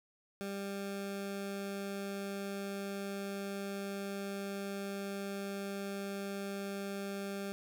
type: tone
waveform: 20% pulse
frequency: 198.2 Hz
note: G3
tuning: 19 cents sharp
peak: -33 dBFS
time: 0.41-7.52 s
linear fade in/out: 0 ms
effects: none